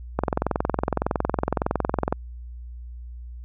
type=click train; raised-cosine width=1 ms; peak=-7 dBFS; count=43; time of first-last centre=0.19-2.125 s; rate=21.7 Hz; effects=added 60 Hz sine -35 dBFS peak until 3.44 s